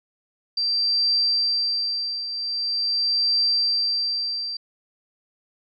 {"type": "tone with tremolo", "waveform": "sine", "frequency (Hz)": 4699, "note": "D8", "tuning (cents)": 0, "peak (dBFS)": -17, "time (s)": [0.57, 4.57], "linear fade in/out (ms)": 5, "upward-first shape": "triangle", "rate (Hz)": 0.44, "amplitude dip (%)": 70, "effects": []}